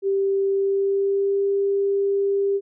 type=tone with pitch glide; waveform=sine; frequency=392 to 397.2 Hz; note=G4 to G4; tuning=0 to +23 cents; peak=-18 dBFS; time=0.02-2.61 s; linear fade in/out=50 ms; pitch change=+23 cents; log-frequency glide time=0.49-1.44 s; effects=none